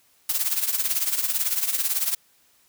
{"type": "noise with tremolo", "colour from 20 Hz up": "blue", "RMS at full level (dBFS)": -21, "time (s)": [0.29, 2.15], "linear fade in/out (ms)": 5, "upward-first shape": "triangle", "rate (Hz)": 18, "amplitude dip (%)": 80, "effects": ["white hiss -61 dBFS RMS until 2.68 s"]}